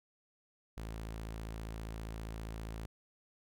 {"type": "tone", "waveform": "sawtooth", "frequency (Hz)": 55, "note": "A1", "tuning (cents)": 0, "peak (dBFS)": -37, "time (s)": [0.77, 2.86], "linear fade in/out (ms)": 5, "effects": []}